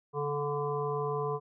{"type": "harmonic tone with a mistuned harmonic", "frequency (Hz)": 145.4, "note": "D3", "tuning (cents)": -17, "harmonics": [1, 3, 5, 7, 8], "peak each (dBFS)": [-36, -32, -41, -36, -42], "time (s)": [0.13, 1.4], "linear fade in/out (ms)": 50, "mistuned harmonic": 1, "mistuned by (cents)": -25, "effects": []}